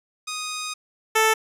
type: tone pair in turn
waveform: 10% pulse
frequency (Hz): 1244.5 / 440.3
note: D#6 / A4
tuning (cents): 0 / +1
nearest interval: octave + tritone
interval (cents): 1799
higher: first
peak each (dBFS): -20 / -8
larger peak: second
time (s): 0.27-0.74 / 1.15-1.34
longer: first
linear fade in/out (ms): 10
effects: resampled to 32000 Hz